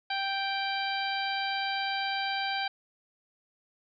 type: harmonic tone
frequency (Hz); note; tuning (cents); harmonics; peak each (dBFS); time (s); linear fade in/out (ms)
784; G5; 0; 1 / 2 / 3 / 4 / 5 / 6; -32 / -35 / -37 / -38 / -39 / -40; 0.1-2.68; 5
effects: none